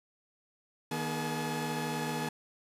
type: tone cluster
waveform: sawtooth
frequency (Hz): 155.9 / 240.4 / 419.7 / 855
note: D#3 / B3 / G#4 / A5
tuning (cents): +4 / -46 / +18 / -50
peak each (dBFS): -33 / -33 / -37 / -34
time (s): 0.91-2.29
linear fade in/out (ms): 5
effects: resampled to 32000 Hz + 10-bit